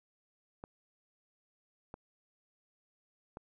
clicks, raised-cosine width 1 ms, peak -30 dBFS, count 3, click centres 0.639 / 1.941 / 3.371 s, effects none

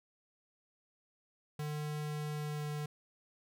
square tone with pitch glide, 150.1 to 149.06 Hz, D3 to D3, +38 to +26 cents, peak -37 dBFS, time 1.59-2.86 s, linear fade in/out 5 ms, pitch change -12 cents, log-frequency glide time 2.38-2.65 s, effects none

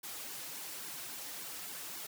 white noise with flanger, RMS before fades -44 dBFS, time 0.03-2.07 s, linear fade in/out 10 ms, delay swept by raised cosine 1.5 to 5.2 ms, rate 3.6 Hz, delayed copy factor -0.85, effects high-pass 150 Hz 12 dB/octave

